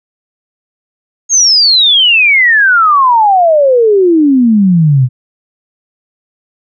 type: exponential sweep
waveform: sine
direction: down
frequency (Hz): 6645 to 121.3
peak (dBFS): -4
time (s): 1.29-5.09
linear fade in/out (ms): 50
effects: none